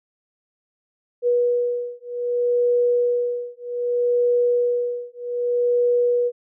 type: beating tone pair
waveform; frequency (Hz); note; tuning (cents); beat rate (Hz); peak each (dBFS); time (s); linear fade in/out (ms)
sine; 484.8 / 485.44; B4 / B4; -32 / -30; 0.64; -21; 1.22-6.32; 50
effects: none